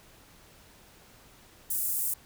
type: high-pass noise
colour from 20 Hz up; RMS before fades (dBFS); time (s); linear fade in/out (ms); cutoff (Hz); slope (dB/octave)
pink; -30; 1.7-2.14; 5; 9300; 24
effects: pink hiss -56 dBFS RMS until 2.25 s